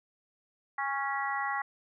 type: harmonic tone with a mistuned harmonic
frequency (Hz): 277.2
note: C#4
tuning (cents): 0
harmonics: 3 / 4 / 5 / 6 / 7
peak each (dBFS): -34 / -35 / -39 / -42 / -35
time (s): 0.78-1.62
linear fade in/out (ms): 5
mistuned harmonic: 3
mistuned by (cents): -23
effects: none